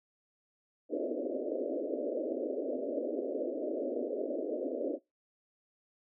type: band-pass noise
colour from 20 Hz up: white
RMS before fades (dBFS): -35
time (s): 0.89-4.99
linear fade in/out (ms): 50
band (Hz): 250 to 620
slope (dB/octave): 96
effects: noise-tail reverb RT60 0.2 s tail -21 dB re dry